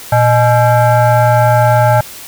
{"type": "tone with frequency modulation", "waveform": "sine", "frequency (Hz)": 117.9, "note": "A#2", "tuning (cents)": 20, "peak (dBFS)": -6, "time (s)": [0.12, 2.01], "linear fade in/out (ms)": 5, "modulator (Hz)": 733, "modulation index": 1.3, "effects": ["white hiss -31 dBFS RMS until 2.27 s"]}